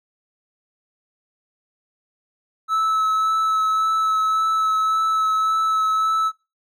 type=tone with vibrato; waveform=triangle; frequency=1302 Hz; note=E6; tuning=22 cents flat; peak=-15 dBFS; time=2.68-6.32 s; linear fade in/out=50 ms; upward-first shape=sine; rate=1.8 Hz; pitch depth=11 cents each way; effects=noise-tail reverb RT60 0.3 s tail -24 dB re dry